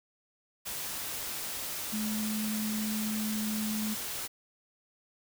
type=tone in noise; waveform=sine; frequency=214.8 Hz; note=A3; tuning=41 cents flat; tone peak=-31 dBFS; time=1.92-3.95 s; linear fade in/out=20 ms; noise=white; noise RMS=-37 dBFS; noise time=0.65-4.28 s; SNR=+3 dB; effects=none